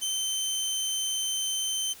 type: tone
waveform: 20% pulse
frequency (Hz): 3089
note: G7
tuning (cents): -26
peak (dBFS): -22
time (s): 0.01-1.94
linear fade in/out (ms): 20
effects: white hiss -49 dBFS RMS until 2 s